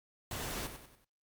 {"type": "noise with echo", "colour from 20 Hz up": "pink", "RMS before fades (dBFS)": -40, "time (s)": [0.31, 0.67], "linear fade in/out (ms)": 2, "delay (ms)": 94, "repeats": 4, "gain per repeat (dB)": -7, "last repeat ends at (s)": 1.046, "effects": ["noise-tail reverb RT60 0.2 s tail -26 dB re dry", "Opus 48 kbps"]}